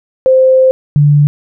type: tone pair in turn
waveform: sine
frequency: 521 / 146.2 Hz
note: C5 / D3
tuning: -7 / -7 cents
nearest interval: octave + minor seventh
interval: 2200 cents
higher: first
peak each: -4 dBFS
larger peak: neither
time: 0.26-0.71 / 0.96-1.27 s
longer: first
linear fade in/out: 0 ms
effects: none